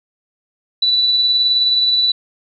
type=tone with tremolo; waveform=sine; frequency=3963 Hz; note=B7; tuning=5 cents sharp; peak=-10 dBFS; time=0.82-2.12 s; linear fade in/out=5 ms; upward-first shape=triangle; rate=19 Hz; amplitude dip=35%; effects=none